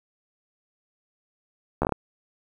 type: slowing click train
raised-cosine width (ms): 1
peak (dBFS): -9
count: 6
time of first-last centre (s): 1.82-1.923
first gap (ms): 13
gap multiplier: 1.23
effects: 8-bit